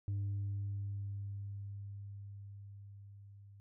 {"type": "tone with level ramp", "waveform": "sine", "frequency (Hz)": 100.2, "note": "G2", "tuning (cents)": 38, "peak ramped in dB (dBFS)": [-31, -54], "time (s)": [0.08, 3.6], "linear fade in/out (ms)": 0, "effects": ["tanh soft clip ceiling -33 dBFS"]}